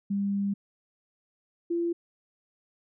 sine tone pair in turn, 199.8 / 341.2 Hz, G3 / F4, +33 / -40 cents, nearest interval major sixth, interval 927 cents, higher second, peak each -25 dBFS, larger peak neither, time 0.1-0.54 / 1.7-1.93 s, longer first, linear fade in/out 10 ms, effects none

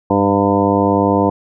harmonic tone with a mistuned harmonic, 100 Hz, G2, 35 cents sharp, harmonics 1 / 2 / 3 / 4 / 5 / 6 / 7 / 9 / 10, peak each -22 / -18 / -17 / -21 / -18 / -23 / -21 / -19 / -23 dBFS, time 0.1-1.3 s, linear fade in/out 5 ms, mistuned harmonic 1, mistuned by -55 cents, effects none

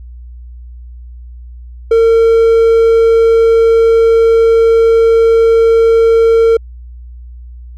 triangle tone, 455.5 Hz, A#4, 40 cents flat, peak -3 dBFS, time 1.91-6.57 s, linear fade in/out 5 ms, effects added 60 Hz sine -28 dBFS peak until 7.77 s

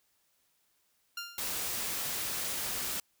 15% pulse tone with exponential decay, 1396.9 Hz, F6, in tune, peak -28 dBFS, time 1.17-1.6 s, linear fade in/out 5 ms, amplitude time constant 93 ms
white noise, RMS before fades -35 dBFS, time 1.38-3 s, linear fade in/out 2 ms
effects white hiss -73 dBFS RMS until 3.2 s

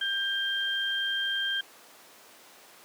sine tone pair together, 1588 / 3176 Hz, G6 / G7, +22 / +22 cents, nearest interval octave, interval 1200 cents, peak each -30 / -29 dBFS, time 0.01-1.61 s, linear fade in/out 5 ms, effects pink hiss -52 dBFS RMS until 2.84 s + high-pass 400 Hz 12 dB/octave

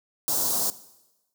white band-stop noise, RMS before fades -25 dBFS, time 0.28-0.7 s, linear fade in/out 0 ms, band 1100 to 4700 Hz, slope 24 dB/octave, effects noise-tail reverb RT60 1.0 s tail -17 dB re dry + high-pass 150 Hz 12 dB/octave

